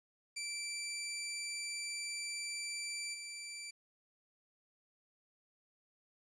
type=tone with level steps; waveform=15% pulse; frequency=2337 Hz; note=D7; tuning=9 cents flat; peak=-32 / -37 dBFS; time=0.36-3.71 s; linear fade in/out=10 ms; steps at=3.13 s; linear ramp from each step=20 ms; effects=resampled to 22050 Hz + 12-bit